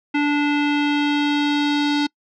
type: tone with low-pass filter sweep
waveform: square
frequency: 291.6 Hz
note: D4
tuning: 12 cents flat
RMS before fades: -19 dBFS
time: 0.14-2.07 s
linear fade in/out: 10 ms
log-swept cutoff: 2500 to 4200 Hz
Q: 2.7
effects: noise-tail reverb RT60 0.1 s tail -26 dB re dry